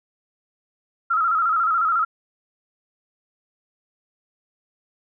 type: tone with vibrato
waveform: sine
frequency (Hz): 1321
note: E6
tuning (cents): +3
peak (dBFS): -17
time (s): 1.1-2.05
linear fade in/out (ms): 10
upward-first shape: square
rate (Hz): 14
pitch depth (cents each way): 66
effects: none